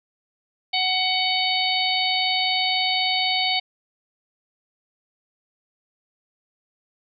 harmonic tone with a mistuned harmonic, 746 Hz, F#5, 14 cents sharp, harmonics 1 / 3 / 4 / 5 / 6, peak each -26 / -26 / -26 / -26 / -26 dBFS, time 0.73-3.6 s, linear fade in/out 10 ms, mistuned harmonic 4, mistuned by +16 cents, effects none

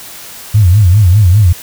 sine tone with vibrato, 96.9 Hz, G2, 20 cents flat, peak -3 dBFS, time 0.54-1.53 s, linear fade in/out 10 ms, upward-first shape sine, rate 5 Hz, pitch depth 210 cents each way, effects white hiss -30 dBFS RMS until 1.62 s

